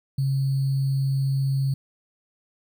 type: tone with sample-and-hold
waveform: sine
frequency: 135.8 Hz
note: C#3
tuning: 35 cents flat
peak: -20 dBFS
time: 0.18-1.74 s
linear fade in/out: 5 ms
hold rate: 4410 Hz
effects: none